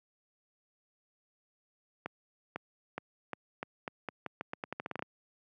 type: accelerating click train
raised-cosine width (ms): 0.5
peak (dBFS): -21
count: 18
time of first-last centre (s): 2.06-5.024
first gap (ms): 500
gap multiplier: 0.84
effects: high-pass 150 Hz 12 dB/octave